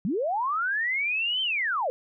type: linear two-way sweep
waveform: sine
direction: up then down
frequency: 162.1 to 3136 to 466.8 Hz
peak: -24 dBFS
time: 0.05-1.9 s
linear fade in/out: 0 ms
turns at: 1.42 s
effects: none